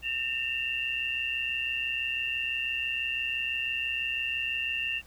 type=tone cluster; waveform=sine; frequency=1813 / 2652 / 2778 Hz; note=A#6 / E7 / F7; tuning=-49 / +10 / -10 cents; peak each=-38 / -34 / -30 dBFS; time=0.02-5.02 s; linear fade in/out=50 ms; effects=added 60 Hz sine -53 dBFS peak until 5.06 s + pink hiss -57 dBFS RMS until 5.06 s